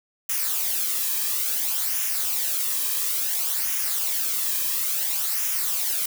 blue noise with flanger, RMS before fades -25 dBFS, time 0.29-6.06 s, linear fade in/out 5 ms, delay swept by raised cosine 0.23 to 1.43 ms, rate 0.58 Hz, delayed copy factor -0.6, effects none

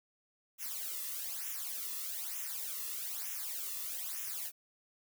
blue noise with flanger, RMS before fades -40 dBFS, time 0.58-4.52 s, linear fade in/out 50 ms, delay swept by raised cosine 0.22 to 1.32 ms, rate 1.1 Hz, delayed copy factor -0.9, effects none

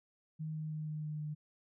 sine tone with pitch steps, 156.4 / 155.32 / 154.25 / 153.18 / 152.12 / 151.07 Hz, D#3 / D#3 / D#3 / D#3 / D#3 / D3, +9 / -3 / -15 / -27 / -39 / +49 cents, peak -37 dBFS, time 0.39-1.35 s, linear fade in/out 20 ms, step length 160 ms, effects none

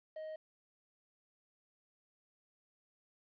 triangle tone with quantisation, 626 Hz, D#5, 10 cents sharp, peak -40 dBFS, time 0.16-0.36 s, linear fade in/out 5 ms, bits 11, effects resampled to 11025 Hz

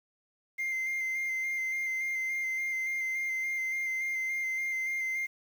sine tone with vibrato, 2093 Hz, C7, in tune, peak -27 dBFS, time 0.58-5.27 s, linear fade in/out 20 ms, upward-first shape square, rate 3.5 Hz, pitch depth 15 cents each way, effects tanh soft clip ceiling -29 dBFS + 9-bit

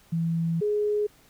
sine tone pair in turn, 165.8 / 417.8 Hz, E3 / G#4, +10 / +10 cents, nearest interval octave + major third, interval 1600 cents, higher second, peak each -23 / -22 dBFS, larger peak second, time 0.12-0.61 / 0.61-1.07 s, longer first, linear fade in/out 10 ms, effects pink hiss -58 dBFS RMS until 1.29 s

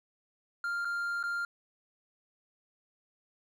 triangle tone with dropouts, 1396.9 Hz, F6, in tune, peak -29 dBFS, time 0.64-1.45 s, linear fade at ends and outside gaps 2 ms, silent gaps 0.848-0.852 / 1.229-1.237 s, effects none

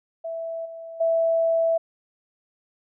sine tone with level steps, 659.3 Hz, E5, in tune, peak -28 / -35 / -18 dBFS, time 0.24-1.78 s, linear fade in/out 10 ms, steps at 0.65 / 1 s, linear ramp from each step 10 ms, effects none

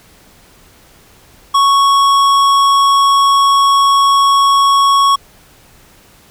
sine tone with tanh clipping, 1108.7 Hz, C#6, in tune, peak -9 dBFS, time 1.54-5.16 s, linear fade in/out 10 ms, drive 15 dB, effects pink hiss -45 dBFS RMS until 6.3 s

